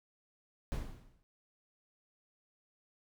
brown noise with exponential decay, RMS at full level -33 dBFS, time 0.72-1.23 s, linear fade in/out 0 ms, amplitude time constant 110 ms, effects none

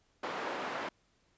white band-pass noise, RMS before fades -38 dBFS, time 0.23-0.89 s, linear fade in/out 5 ms, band 290 to 1300 Hz, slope 12 dB/octave, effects pink hiss -72 dBFS RMS until 1.37 s + resampled to 16000 Hz

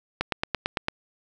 click train, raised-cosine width 0.3 ms, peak -8 dBFS, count 7, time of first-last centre 0.21-0.884 s, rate 8.9 Hz, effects none

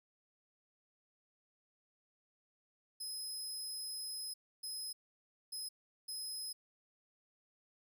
25% pulse tone bursts at uneven times, 5090 Hz, D#8, 39 cents sharp, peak -36 dBFS, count 4, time 3-4.34 / 4.63-4.93 / 5.52-5.69 / 6.08-6.53 s, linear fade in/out 10 ms, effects none

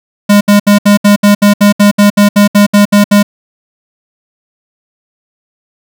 square tone bursts, 204.5 Hz, G#3, 26 cents flat, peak -3 dBFS, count 16, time 0.29-3.23 s, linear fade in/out 10 ms, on 120 ms, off 68 ms, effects none

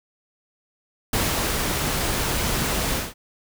pink noise with ADSR envelope, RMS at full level -22 dBFS, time 1.13-3.14 s, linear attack 4 ms, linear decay 410 ms, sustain -2 dB, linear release 190 ms, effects none

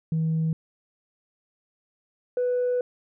sine tone pair in turn, 160.4 / 494.7 Hz, E3 / B4, -47 / +3 cents, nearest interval octave + perfect fifth, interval 1950 cents, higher second, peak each -20 dBFS, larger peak neither, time 0.12-0.53 / 2.37-2.81 s, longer second, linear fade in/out 2 ms, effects tanh soft clip ceiling -19 dBFS

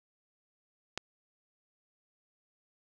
click, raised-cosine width 0.2 ms, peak -16 dBFS, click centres 0.976 s, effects none

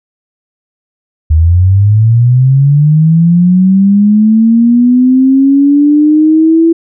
sine linear sweep, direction up, 76 to 333.5 Hz, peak -3 dBFS, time 1.3-6.73 s, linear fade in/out 10 ms, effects none

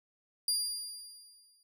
25% pulse tone with exponential decay, 4803 Hz, D8, 38 cents sharp, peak -22 dBFS, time 0.48-1.63 s, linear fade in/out 2 ms, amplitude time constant 250 ms, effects none

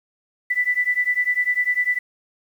sine beating tone pair, 1977 / 1987 Hz, B6 / B6, +1 / +10 cents, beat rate 10 Hz, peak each -21 dBFS, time 0.5-1.99 s, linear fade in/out 10 ms, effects 8-bit

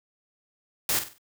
white noise with echo, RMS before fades -25 dBFS, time 0.89-0.99 s, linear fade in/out 2 ms, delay 48 ms, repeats 4, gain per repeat -9 dB, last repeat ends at 1.182 s, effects none

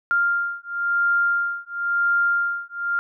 sine beating tone pair, 1396.9 / 1397.87 Hz, F6 / F6, 0 / +1 cents, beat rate 0.97 Hz, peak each -22 dBFS, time 0.11-2.99 s, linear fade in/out 0 ms, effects none

